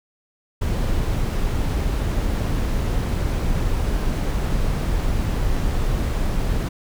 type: noise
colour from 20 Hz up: brown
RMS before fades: -21 dBFS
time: 0.61-6.69 s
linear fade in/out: 10 ms
effects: none